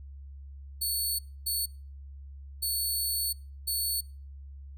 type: tone bursts at uneven times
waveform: 10% pulse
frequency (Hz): 4435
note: C#8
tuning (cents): 0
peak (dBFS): -21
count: 4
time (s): 0.81-1.19 / 1.46-1.66 / 2.62-3.33 / 3.67-4.01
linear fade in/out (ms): 10
effects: noise-tail reverb RT60 0.4 s tail -25 dB re dry + added 69 Hz sine -42 dBFS peak until 4.77 s